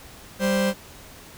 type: tone pair together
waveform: 45% pulse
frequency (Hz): 196.2 / 523.3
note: G3 / C5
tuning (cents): +2 / 0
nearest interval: octave + perfect fourth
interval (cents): 1698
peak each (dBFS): -22 / -23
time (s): 0.39-0.74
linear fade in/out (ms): 50
effects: pink hiss -45 dBFS RMS until 1.37 s